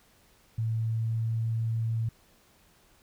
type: tone with pitch glide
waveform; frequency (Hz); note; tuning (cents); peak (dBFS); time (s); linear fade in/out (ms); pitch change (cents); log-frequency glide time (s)
sine; 112.5 to 113.35; A2 to A#2; +39 to -48; -26; 0.58-2.09; 5; +13; 0.77-1.38
effects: pink hiss -62 dBFS RMS until 3.02 s